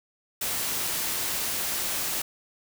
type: noise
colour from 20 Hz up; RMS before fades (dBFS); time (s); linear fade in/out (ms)
white; -29; 0.41-2.22; 5
effects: none